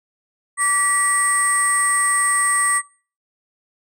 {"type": "tone cluster", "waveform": "sine", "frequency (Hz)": [1156, 1941, 8270, 8610], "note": ["D6", "B6", "C9", "C9"], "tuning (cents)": [-28, -31, -21, 49], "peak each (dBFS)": -20, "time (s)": [0.57, 2.82], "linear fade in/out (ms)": 50, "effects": ["noise-tail reverb RT60 0.4 s tail -20 dB re dry", "tanh soft clip ceiling -10 dBFS"]}